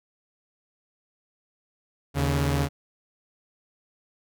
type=tone pair together; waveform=sawtooth; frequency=78.2 / 140.39 Hz; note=D#2 / C#3; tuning=+9 / +22 cents; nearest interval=minor seventh; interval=1013 cents; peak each=-22 / -20 dBFS; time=2.14-2.69 s; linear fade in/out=50 ms; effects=none